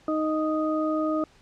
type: harmonic tone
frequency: 311.1 Hz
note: D#4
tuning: in tune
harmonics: 1 / 2 / 4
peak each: -25 / -28 / -31 dBFS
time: 0.08-1.24 s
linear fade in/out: 2 ms
effects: pink hiss -57 dBFS RMS until 1.41 s + low-pass 6000 Hz 12 dB/octave